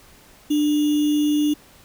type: tone with sample-and-hold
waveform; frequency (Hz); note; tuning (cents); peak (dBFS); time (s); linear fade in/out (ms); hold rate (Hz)
sine; 297.2; D4; +21; -16; 0.5-1.54; 10; 3150
effects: pink hiss -50 dBFS RMS until 1.84 s